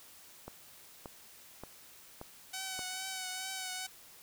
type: click train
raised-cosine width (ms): 1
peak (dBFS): -29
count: 5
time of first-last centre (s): 0.48-2.792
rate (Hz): 1.73
type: tone with vibrato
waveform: 5% pulse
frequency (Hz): 752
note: F#5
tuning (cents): +28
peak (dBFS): -26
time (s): 2.53-3.87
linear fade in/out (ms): 10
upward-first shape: triangle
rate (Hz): 2.3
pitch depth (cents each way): 35
effects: white hiss -56 dBFS RMS until 4.22 s

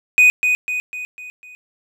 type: tone with echo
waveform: triangle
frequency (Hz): 2489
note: D#7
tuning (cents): 0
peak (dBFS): -6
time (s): 0.18-0.3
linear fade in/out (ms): 0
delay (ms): 250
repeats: 5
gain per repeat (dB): -6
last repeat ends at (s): 1.55
effects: none

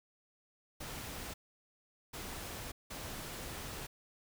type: noise bursts at uneven times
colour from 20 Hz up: pink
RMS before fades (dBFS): -44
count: 3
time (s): 0.8-1.34 / 2.13-2.72 / 2.9-3.87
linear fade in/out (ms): 10
effects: none

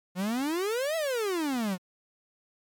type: exponential two-way sweep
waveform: 45% pulse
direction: up then down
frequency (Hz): 174.61 to 667 to 174.61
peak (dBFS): -27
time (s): 0.15-1.78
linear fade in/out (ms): 50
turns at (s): 0.96
effects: MP3 96 kbps

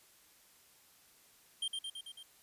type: tone with echo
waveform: square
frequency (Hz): 3172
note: G7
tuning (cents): +20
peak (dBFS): -34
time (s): 1.62-1.68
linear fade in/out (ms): 5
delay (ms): 110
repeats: 5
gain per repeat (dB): -3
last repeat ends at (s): 2.23
effects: white hiss -64 dBFS RMS until 2.42 s + resampled to 32000 Hz

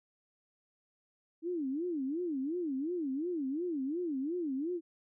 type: tone with vibrato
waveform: sine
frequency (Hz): 307.1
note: D#4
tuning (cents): -23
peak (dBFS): -32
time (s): 1.42-4.81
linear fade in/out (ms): 50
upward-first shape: sine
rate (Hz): 2.8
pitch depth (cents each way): 280
effects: none

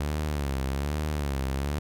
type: tone with vibrato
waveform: sawtooth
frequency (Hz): 71.3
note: C#2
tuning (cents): +49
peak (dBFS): -23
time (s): 0-1.79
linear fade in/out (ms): 5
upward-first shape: sine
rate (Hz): 1.2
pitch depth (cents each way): 120
effects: none

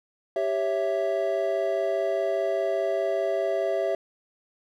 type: chord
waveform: triangle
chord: C# diminished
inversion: second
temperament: equal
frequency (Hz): 392 / 554.4 / 659.3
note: G4 / C#5 / E5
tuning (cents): 0 / 0 / 0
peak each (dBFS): -27 / -27 / -24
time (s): 0.36-3.95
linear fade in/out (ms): 2
effects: none

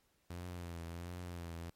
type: tone with vibrato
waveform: sawtooth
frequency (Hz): 86.4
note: F2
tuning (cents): -18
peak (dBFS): -39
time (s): 0.3-1.7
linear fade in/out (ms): 5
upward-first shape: triangle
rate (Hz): 1.4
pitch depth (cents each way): 64
effects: pink hiss -75 dBFS RMS until 1.75 s + MP3 64 kbps

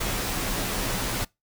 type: noise with comb filter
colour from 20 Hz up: pink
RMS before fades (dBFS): -28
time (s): 0-1.25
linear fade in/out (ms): 10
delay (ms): 13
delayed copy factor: -0.55
effects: noise-tail reverb RT60 0.2 s tail -24 dB re dry

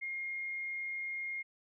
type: tone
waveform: sine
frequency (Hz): 2134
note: C7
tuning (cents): +34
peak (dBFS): -36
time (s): 0.01-1.43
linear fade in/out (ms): 20
effects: none

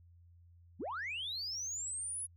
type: linear sweep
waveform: sine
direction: up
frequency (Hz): 140.7 to 10548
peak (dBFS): -36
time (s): 0.79-2.27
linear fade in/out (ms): 20
effects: tanh soft clip ceiling -34 dBFS + added 86 Hz sine -58 dBFS peak until 2.36 s

